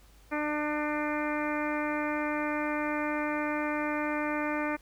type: harmonic tone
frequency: 299.3 Hz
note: D4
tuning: 33 cents sharp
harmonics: 1 / 2 / 3 / 4 / 5 / 6 / 7 / 8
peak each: -32 / -35 / -37 / -38 / -39 / -40 / -40 / -41 dBFS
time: 0.31-4.77 s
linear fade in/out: 20 ms
effects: added 50 Hz sine -56 dBFS peak until 4.81 s + pink hiss -61 dBFS RMS until 4.81 s